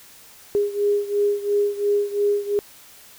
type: beating tone pair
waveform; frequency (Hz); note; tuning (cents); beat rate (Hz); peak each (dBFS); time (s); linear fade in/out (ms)
sine; 408.3 / 411.2; G#4 / G#4; -29 / -17; 2.9; -20 / -23; 0.55-2.59; 0
effects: white hiss -47 dBFS RMS until 3.18 s